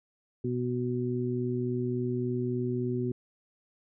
harmonic tone, 123.47 Hz, B2, in tune, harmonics 1 / 2 / 3, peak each -32 / -32 / -32 dBFS, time 0.44-3.12 s, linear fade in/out 5 ms, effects none

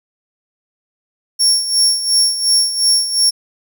30% pulse tone with tremolo, 5490 Hz, F8, 31 cents flat, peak -5 dBFS, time 1.39-3.31 s, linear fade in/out 20 ms, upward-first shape sine, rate 2.8 Hz, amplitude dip 70%, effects none

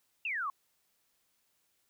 sine exponential sweep, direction down, 2799 to 1046.5 Hz, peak -32 dBFS, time 0.25-0.5 s, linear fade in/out 2 ms, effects white hiss -75 dBFS RMS until 1.89 s

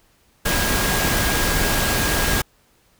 sine tone in noise, 1633 Hz, G#6, 30 cents flat, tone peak -27 dBFS, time 0.45-2.42 s, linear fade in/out 10 ms, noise pink, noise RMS -20 dBFS, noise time 0.45-2.42 s, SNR -10 dB, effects pink hiss -59 dBFS RMS until 2.99 s

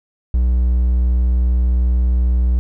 triangle tone, 61.3 Hz, B1, 12 cents flat, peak -10 dBFS, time 0.34-2.59 s, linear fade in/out 0 ms, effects none

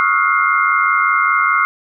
sine tone cluster, 1110 / 1254 / 1354 / 1439 / 2111 Hz, C#6 / D#6 / E6 / F#6 / C7, +2 / +13 / +46 / -49 / +15 cents, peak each -18 dBFS, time 0-1.65 s, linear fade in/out 0 ms, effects none

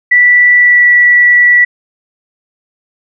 sine tone with pitch glide, 1964 to 1951.6 Hz, B6 to B6, -10 to -21 cents, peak -3 dBFS, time 0.11-1.65 s, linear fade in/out 10 ms, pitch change -11 cents, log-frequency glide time 0.56-0.86 s, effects none

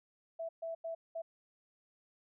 sine tone bursts at uneven times, 659.3 Hz, E5, in tune, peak -37 dBFS, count 4, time 0.39-0.49 / 0.62-0.75 / 0.84-0.95 / 1.15-1.22 s, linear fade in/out 10 ms, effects none

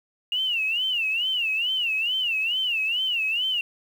sine tone with vibrato, 2810 Hz, F7, 10 cents sharp, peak -22 dBFS, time 0.32-3.61 s, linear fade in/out 2 ms, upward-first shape sine, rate 2.3 Hz, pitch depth 170 cents each way, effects 8-bit

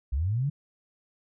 sine linear sweep, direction up, 58.27 to 150 Hz, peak -24 dBFS, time 0.12-0.5 s, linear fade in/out 10 ms, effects none

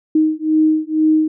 sine beating tone pair, 311.1 / 313.2 Hz, D#4 / D#4, 0 / +11 cents, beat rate 2.1 Hz, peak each -15 dBFS, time 0.15-1.28 s, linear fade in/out 5 ms, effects none

